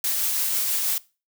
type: noise with tremolo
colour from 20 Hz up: blue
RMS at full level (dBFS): -23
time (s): 0.04-0.98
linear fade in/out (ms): 2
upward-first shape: triangle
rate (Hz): 6.1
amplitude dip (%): 25
effects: noise-tail reverb RT60 0.3 s tail -20 dB re dry